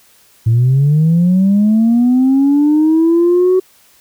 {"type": "linear sweep", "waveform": "sine", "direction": "up", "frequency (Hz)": [110, 375.3], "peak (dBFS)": -6, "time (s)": [0.46, 3.6], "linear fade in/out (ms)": 10, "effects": ["tanh soft clip ceiling -5 dBFS", "white hiss -49 dBFS RMS until 4 s"]}